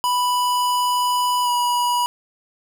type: tone with pitch glide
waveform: square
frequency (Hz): 987.8 to 972.5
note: B5 to B5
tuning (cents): 0 to -27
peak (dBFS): -18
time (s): 0.04-2.06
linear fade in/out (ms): 0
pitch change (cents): -27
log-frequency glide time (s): 1.43-1.49
effects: none